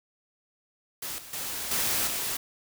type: noise with level steps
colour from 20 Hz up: white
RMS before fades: -35 / -45 / -34 / -27 / -31 dBFS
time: 1.02-2.37 s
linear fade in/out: 5 ms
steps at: 1.18 / 1.33 / 1.71 / 2.07 s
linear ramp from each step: 5 ms
effects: none